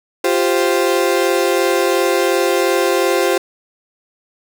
35% pulse chord, F suspended second, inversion none, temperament equal, 349.2 / 392 / 523.3 Hz, F4 / G4 / C5, 0 / 0 / 0 cents, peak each -16 dBFS, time 0.24-3.38 s, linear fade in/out 5 ms, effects none

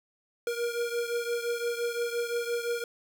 square beating tone pair, 471.8 / 477.6 Hz, A#4 / A#4, +21 / +42 cents, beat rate 5.8 Hz, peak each -31 / -35 dBFS, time 0.47-2.84 s, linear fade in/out 2 ms, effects none

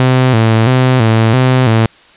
sawtooth tone with vibrato, 120 Hz, B2, 49 cents flat, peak -3 dBFS, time 0-1.86 s, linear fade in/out 0 ms, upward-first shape square, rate 1.5 Hz, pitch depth 120 cents each way, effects white hiss -43 dBFS RMS until 2.16 s + resampled to 8000 Hz

